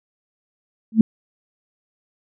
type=tone with exponential growth; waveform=sine; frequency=221.6 Hz; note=A3; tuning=13 cents sharp; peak=-3 dBFS; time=0.92-1.01 s; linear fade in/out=2 ms; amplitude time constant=19 ms; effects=none